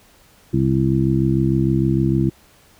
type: harmonic tone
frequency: 66.6 Hz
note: C2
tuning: 31 cents sharp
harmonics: 1 / 2 / 3 / 4 / 5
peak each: -27 / -18 / -21 / -25 / -20 dBFS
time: 0.53-2.3 s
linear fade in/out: 10 ms
effects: pink hiss -52 dBFS RMS until 2.79 s